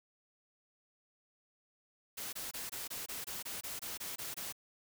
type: noise bursts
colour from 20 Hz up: white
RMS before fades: -42 dBFS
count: 13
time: 2.17-4.526 s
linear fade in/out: 10 ms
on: 160 ms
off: 23 ms
effects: none